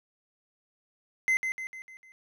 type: tone with echo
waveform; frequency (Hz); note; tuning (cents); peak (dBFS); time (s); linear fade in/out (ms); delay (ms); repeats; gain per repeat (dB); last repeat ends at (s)
triangle; 2061; C7; -27; -20; 1.28-1.37; 0; 150; 5; -6; 2.12
effects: none